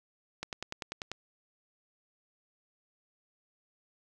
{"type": "click train", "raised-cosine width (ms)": 0.2, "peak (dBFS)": -19, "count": 8, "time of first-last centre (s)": [0.43, 1.116], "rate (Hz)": 10.2, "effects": []}